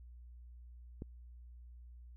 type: click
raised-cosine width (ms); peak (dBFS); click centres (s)
3; -30; 1.021
effects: added 60 Hz sine -51 dBFS peak until 2.16 s